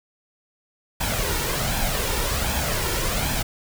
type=noise with flanger; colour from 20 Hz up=pink; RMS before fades=-24 dBFS; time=1-3.43 s; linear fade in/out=10 ms; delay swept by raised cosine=1.2 to 2.2 ms; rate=1.3 Hz; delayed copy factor=+0.55; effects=none